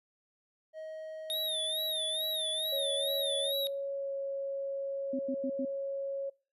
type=tone; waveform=triangle; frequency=631 Hz; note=D#5; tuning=24 cents sharp; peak=-38 dBFS; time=0.73-3.54 s; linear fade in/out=50 ms
type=tone with vibrato; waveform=square; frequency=3664 Hz; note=A#7; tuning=31 cents flat; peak=-32 dBFS; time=1.3-3.67 s; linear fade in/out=0 ms; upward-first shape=sine; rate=2.3 Hz; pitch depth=110 cents each way
type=tone with pitch glide; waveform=sine; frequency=554.4 to 550.3 Hz; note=C#5 to C#5; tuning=0 to -13 cents; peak=-33 dBFS; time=2.72-6.3 s; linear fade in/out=10 ms; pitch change=-13 cents; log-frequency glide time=3.94-4.12 s
type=tone bursts; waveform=sine; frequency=261.6 Hz; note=C4; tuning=in tune; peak=-32 dBFS; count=4; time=5.13-5.651 s; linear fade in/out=5 ms; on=62 ms; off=91 ms
effects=noise-tail reverb RT60 0.4 s tail -26 dB re dry + resampled to 32000 Hz